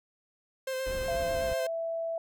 45% pulse tone with vibrato, 523.3 Hz, C5, in tune, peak -31 dBFS, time 0.67-1.67 s, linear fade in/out 5 ms, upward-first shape square, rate 8.1 Hz, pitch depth 15 cents each way
brown noise, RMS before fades -39 dBFS, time 0.86-1.54 s, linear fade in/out 5 ms
sine tone with pitch glide, 676 to 661.3 Hz, E5 to E5, +43 to +5 cents, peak -30 dBFS, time 1.08-2.18 s, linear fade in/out 2 ms, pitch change -38 cents, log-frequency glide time 1.22-1.63 s
effects none

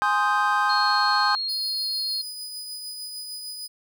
triangle chord, Ab major seventh, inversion none, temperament equal, 830.6 / 1046.5 / 1244.5 / 1568 Hz, Ab5 / C6 / Eb6 / G6, 0 / 0 / 0 / 0 cents, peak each -23 dBFS, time 0.02-1.35 s, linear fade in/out 0 ms
sine tone, 4272 Hz, C8, 35 cents sharp, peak -25 dBFS, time 0.69-2.22 s, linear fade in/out 10 ms
sawtooth tone with tremolo, 4978 Hz, D#8, in tune, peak -29 dBFS, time 1.48-3.68 s, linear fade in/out 20 ms, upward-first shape triangle, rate 6.6 Hz, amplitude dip 35%
effects none

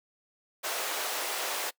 pink high-pass noise, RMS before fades -33 dBFS, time 0.63-1.71 s, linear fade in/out 20 ms, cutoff 470 Hz, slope 24 dB/octave, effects noise-tail reverb RT60 0.1 s tail -22 dB re dry

